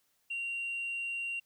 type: tone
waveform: sine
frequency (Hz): 2760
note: F7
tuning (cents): -21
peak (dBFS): -32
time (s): 0.3-1.4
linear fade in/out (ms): 10
effects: tanh soft clip ceiling -31 dBFS + white hiss -74 dBFS RMS until 1.45 s